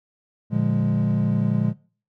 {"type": "chord", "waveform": "triangle", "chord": "Bb dominant seventh", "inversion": "none", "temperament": "equal with one note detuned", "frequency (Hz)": [116.54, 146.83, 176.44, 207.7], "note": ["Bb2", "D3", "F3", "Ab3"], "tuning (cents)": [0, 0, 18, 0], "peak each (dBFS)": [-22, -23, -23, -21], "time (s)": [0.5, 1.74], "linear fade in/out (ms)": 50, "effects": ["noise-tail reverb RT60 0.4 s tail -21 dB re dry"]}